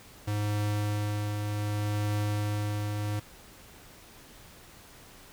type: tone with tremolo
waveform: square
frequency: 104.3 Hz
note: G#2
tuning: 8 cents sharp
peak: -27 dBFS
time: 0.27-3.2 s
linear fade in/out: 10 ms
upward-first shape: triangle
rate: 0.66 Hz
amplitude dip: 35%
effects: pink hiss -52 dBFS RMS until 5.32 s